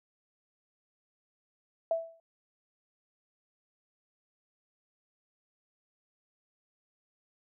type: tone with exponential decay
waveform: sine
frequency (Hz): 659.3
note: E5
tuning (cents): 0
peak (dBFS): -23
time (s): 1.91-2.2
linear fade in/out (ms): 2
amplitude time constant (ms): 62
effects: none